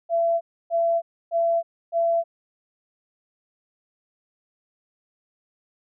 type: tone bursts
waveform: sine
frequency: 673 Hz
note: E5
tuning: 36 cents sharp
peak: -18 dBFS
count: 4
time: 0.09-2.24 s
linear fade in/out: 50 ms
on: 320 ms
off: 290 ms
effects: none